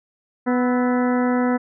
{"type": "harmonic tone with a mistuned harmonic", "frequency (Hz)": 248, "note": "B3", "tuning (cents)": 7, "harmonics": [1, 2, 3, 4, 5, 6, 7, 8], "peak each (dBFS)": [-18, -24, -28, -30, -32, -34, -35, -36], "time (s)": [0.46, 1.58], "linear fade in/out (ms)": 20, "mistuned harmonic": 5, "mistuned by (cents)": 89, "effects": []}